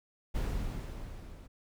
brown noise with level ramp, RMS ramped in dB -31 to -49 dBFS, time 0.34-1.48 s, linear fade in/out 20 ms, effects none

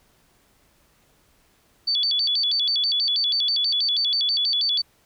sine tone with vibrato, 3946 Hz, B7, 2 cents flat, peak -19 dBFS, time 1.87-4.82 s, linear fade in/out 10 ms, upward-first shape square, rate 6.2 Hz, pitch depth 250 cents each way, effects pink hiss -61 dBFS RMS until 5.05 s

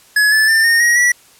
square tone with pitch steps, 1693 / 1740.6 / 1789.5 / 1839.8 / 1891.6 / 1944.7 Hz, G#6 / A6 / A6 / A#6 / A#6 / B6, +33 / -19 / +29 / -23 / +25 / -27 cents, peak -10 dBFS, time 0.16-1.12 s, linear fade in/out 5 ms, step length 160 ms, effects white hiss -47 dBFS RMS until 1.39 s + low-pass 12000 Hz 12 dB/octave

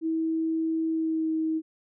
sine tone with pitch glide, 323 to 318.2 Hz, E4 to D#4, -35 to +39 cents, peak -24 dBFS, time 0.01-1.62 s, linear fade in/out 50 ms, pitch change -26 cents, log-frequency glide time 0.89-1.31 s, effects none

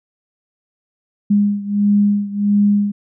sine beating tone pair, 203.9 / 205.4 Hz, G#3 / G#3, -32 / -19 cents, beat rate 1.5 Hz, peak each -14 / -17 dBFS, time 1.3-2.92 s, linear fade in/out 10 ms, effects none

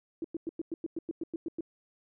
sine tone bursts, 329.6 Hz, E4, in tune, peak -31 dBFS, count 12, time 0.22-1.608 s, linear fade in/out 2 ms, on 24 ms, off 100 ms, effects none

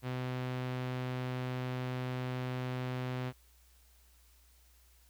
sawtooth tone with low-pass filter, 127 Hz, B2, 49 cents sharp, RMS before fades -37 dBFS, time 0.02-3.33 s, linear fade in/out 50 ms, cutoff 3300 Hz, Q 1, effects added 60 Hz sine -62 dBFS peak until 5.09 s + white hiss -67 dBFS RMS until 5.09 s

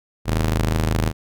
sawtooth ring-modulated tone, 79.3 Hz, D#2, 33 cents sharp, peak -11 dBFS, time 0.25-1.13 s, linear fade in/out 50 ms, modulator 26.9 Hz, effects none

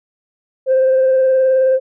sine tone with vibrato, 523.3 Hz, C5, in tune, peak -8 dBFS, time 0.66-1.8 s, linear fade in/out 50 ms, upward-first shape sine, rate 19 Hz, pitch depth 17 cents each way, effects tanh soft clip ceiling -7 dBFS

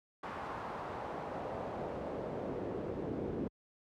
brown noise with band-pass filter sweep, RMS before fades -40 dBFS, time 0.23-3.48 s, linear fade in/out 5 ms, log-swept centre 1100 to 350 Hz, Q 1.5, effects high-pass 60 Hz 12 dB/octave

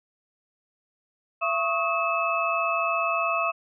sine tone cluster, 671 / 1103 / 1266 / 2606 Hz, E5 / C#6 / D#6 / E7, +31 / -9 / +30 / -20 cents, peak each -28 dBFS, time 1.41-3.52 s, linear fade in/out 20 ms, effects none

